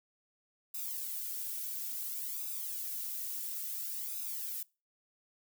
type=noise with flanger; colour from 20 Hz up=violet; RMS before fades=-39 dBFS; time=0.74-4.63 s; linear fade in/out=5 ms; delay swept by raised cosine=0.79 to 2.69 ms; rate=0.58 Hz; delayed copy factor=+0.95; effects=noise-tail reverb RT60 0.3 s tail -24 dB re dry